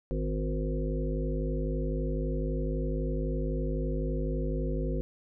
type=harmonic tone with a mistuned harmonic; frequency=51.91 Hz; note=G#1; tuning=in tune; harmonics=1 / 3 / 5 / 7 / 9 / 10; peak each=-30 / -35 / -37 / -38 / -40 / -40 dBFS; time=0.11-5.01 s; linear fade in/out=0 ms; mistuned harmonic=5; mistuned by=-26 cents; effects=none